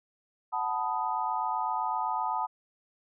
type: chord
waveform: sine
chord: B dominant seventh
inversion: second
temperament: equal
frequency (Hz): 740 / 880 / 987.8 / 1244.5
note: F#5 / A5 / B5 / D#6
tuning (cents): 0 / 0 / 0 / 0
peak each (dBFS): -35 / -31 / -33 / -35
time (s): 0.52-2.47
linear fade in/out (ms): 20
effects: none